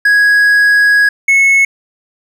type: tone pair in turn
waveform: triangle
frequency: 1661.2 / 2193 Hz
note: G#6 / C#7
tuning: 0 / -19 cents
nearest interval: perfect fourth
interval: 481 cents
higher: second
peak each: -4 dBFS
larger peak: neither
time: 0.05-1.09 / 1.28-1.65 s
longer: first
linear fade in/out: 5 ms
effects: none